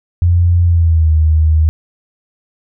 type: tone with pitch glide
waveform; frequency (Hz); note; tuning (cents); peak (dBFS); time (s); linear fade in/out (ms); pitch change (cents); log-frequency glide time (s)
sine; 87 to 78.41; F2 to D#2; -6 to +14; -7; 0.22-1.69; 0; -180; 0.64-1.11
effects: none